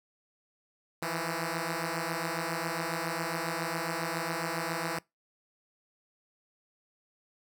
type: beating tone pair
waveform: 5% pulse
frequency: 162.2 / 169.5 Hz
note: E3 / E3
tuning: -28 / +49 cents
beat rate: 7.3 Hz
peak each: -23 dBFS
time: 1.02-4.99 s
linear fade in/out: 5 ms
effects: noise-tail reverb RT60 0.2 s tail -24 dB re dry